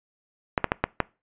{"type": "clicks", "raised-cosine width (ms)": 0.5, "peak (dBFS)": -5, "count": 5, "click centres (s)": [0.578, 0.643, 0.719, 0.84, 1.003], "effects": ["noise-tail reverb RT60 0.3 s tail -23 dB re dry", "resampled to 8000 Hz"]}